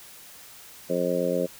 harmonic tone, 88.3 Hz, F2, 20 cents sharp, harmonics 2 / 3 / 4 / 5 / 6 / 7, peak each -31 / -32 / -32 / -30 / -26 / -32 dBFS, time 0.89-1.47 s, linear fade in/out 20 ms, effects white hiss -47 dBFS RMS until 1.59 s

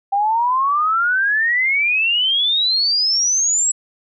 sine exponential sweep, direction up, 784 to 7800 Hz, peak -14 dBFS, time 0.12-3.72 s, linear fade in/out 10 ms, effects none

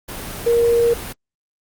sine tone in noise, 469.6 Hz, A#4, 13 cents sharp, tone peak -12 dBFS, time 0.46-0.94 s, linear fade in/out 10 ms, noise pink, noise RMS -30 dBFS, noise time 0.08-1.13 s, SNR +15 dB, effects Opus 32 kbps

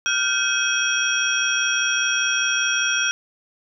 sine tone cluster, 1412 / 1537 / 2540 / 3267 / 5680 Hz, F6 / G6 / D#7 / G#7 / F8, +19 / -35 / +35 / -29 / +28 cents, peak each -25 dBFS, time 0.06-3.11 s, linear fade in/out 0 ms, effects none

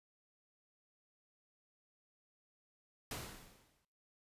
pink noise with exponential decay, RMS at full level -41 dBFS, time 3.11-3.85 s, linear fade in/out 2 ms, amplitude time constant 160 ms, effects noise-tail reverb RT60 0.7 s tail -23 dB re dry + resampled to 32000 Hz

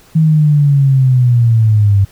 sine linear sweep, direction down, 160.8 to 96.9 Hz, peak -6 dBFS, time 0.15-2.05 s, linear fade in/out 10 ms, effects pink hiss -45 dBFS RMS until 2.11 s

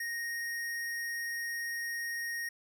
square tone, 1864.7 Hz, A#6, in tune, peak -35 dBFS, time 0-2.49 s, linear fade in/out 5 ms, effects none

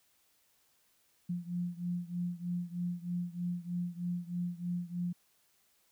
sine beating tone pair, 174.61 / 177.81 Hz, F3 / F3, 0 / +31 cents, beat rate 3.2 Hz, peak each -36 / -38 dBFS, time 1.29-5.13 s, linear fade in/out 10 ms, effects white hiss -71 dBFS RMS until 5.91 s

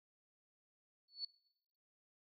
sine tone with exponential growth, 4435 Hz, C#8, in tune, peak -36 dBFS, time 1.08-1.25 s, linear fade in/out 5 ms, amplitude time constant 36 ms, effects noise-tail reverb RT60 0.9 s tail -23 dB re dry + AAC 48 kbps

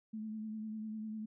sine tone with vibrato, 217 Hz, A3, 24 cents flat, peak -39 dBFS, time 0.13-1.26 s, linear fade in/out 10 ms, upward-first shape triangle, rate 10 Hz, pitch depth 36 cents each way, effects none

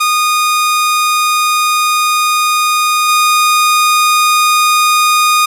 sawtooth tone with level steps, 1230 Hz, D#6, 20 cents flat, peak -6 / -4 dBFS, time 0-5.46 s, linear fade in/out 10 ms, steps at 3.08 s, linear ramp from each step 10 ms, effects resampled to 32000 Hz + 7-bit

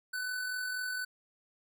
square tone with amplitude modulation, 1500 Hz, F#6, 23 cents sharp, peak -33 dBFS, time 0.13-1.05 s, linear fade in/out 10 ms, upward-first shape sine, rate 44.1 Hz, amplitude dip 35%, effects none

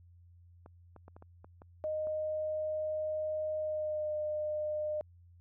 clicks, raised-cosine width 1 ms, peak -38 dBFS, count 9, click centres 0.661 / 0.963 / 1.081 / 1.165 / 1.224 / 1.445 / 1.619 / 1.843 / 2.071 s
sine tone with pitch glide, 618 to 607 Hz, D#5 to D#5, -12 to -43 cents, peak -32 dBFS, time 1.84-5.01 s, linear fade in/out 0 ms, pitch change -31 cents, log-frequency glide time 3.59-4.15 s
effects added 87 Hz sine -56 dBFS peak until 5.4 s

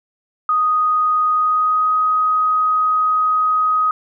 sine tone with pitch glide, 1244.5 to 1256.1 Hz, D#6 to D#6, 0 to +16 cents, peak -13 dBFS, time 0.49-3.91 s, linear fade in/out 2 ms, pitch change +16 cents, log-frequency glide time 1.32-1.93 s, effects none

